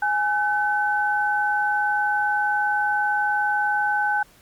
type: tone pair together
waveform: sine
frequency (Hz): 831 / 1520.5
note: G#5 / F#6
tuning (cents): +1 / +47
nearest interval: minor seventh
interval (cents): 1046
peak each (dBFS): -22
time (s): 0.02-4.23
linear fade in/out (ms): 5
effects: pink hiss -54 dBFS RMS until 4.41 s + Opus 48 kbps